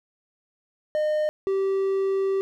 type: tone pair in turn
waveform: triangle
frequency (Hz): 610 / 388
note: D#5 / G4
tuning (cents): -34 / -18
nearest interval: minor sixth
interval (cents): 784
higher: first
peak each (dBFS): -19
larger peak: neither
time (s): 0.95-1.29 / 1.47-2.41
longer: second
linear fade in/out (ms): 0
effects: none